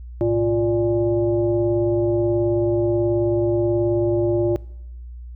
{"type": "tone with frequency modulation", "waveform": "sine", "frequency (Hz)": 349.2, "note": "F4", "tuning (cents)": 0, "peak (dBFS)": -16, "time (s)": [0.21, 4.56], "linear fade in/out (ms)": 0, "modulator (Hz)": 239, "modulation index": 0.85, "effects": ["noise-tail reverb RT60 0.8 s tail -22 dB re dry", "added 60 Hz sine -33 dBFS peak until 5.35 s"]}